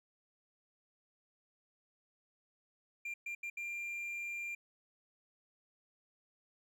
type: tone bursts at uneven times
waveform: triangle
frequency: 2386 Hz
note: D7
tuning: 27 cents sharp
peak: -37 dBFS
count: 4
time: 3.05-3.14 / 3.26-3.35 / 3.43-3.5 / 3.57-4.55 s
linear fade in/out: 5 ms
effects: none